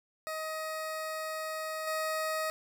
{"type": "tone with level steps", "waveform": "20% pulse", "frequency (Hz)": 630, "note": "D#5", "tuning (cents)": 21, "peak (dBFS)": [-30, -26], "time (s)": [0.27, 2.5], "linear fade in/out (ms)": 0, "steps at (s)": 1.87, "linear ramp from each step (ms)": 5, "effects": []}